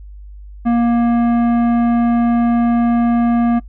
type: tone with tanh clipping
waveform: sine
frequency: 235.9 Hz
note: A#3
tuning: 21 cents sharp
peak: -13 dBFS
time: 0.65-3.6 s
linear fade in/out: 20 ms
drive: 13 dB
effects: noise-tail reverb RT60 0.1 s tail -21 dB re dry + added 50 Hz sine -32 dBFS peak until 3.68 s